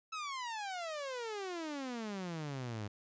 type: exponential sweep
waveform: sawtooth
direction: down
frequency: 1318.5 to 100 Hz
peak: -35 dBFS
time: 0.12-2.88 s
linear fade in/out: 10 ms
effects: resampled to 16000 Hz